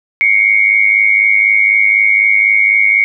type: tone pair together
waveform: sine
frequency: 2149 / 2253 Hz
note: C7 / C#7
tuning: +46 / +28 cents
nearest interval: minor second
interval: 82 cents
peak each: -10 dBFS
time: 0.21-3.04 s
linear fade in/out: 0 ms
effects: none